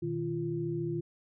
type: tone cluster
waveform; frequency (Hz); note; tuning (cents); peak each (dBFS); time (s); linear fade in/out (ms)
sine; 122.6 / 156.6 / 344.3; B2 / D#3 / F4; -12 / +11 / -25; -39 / -35 / -33; 0.02-1.01; 10
effects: none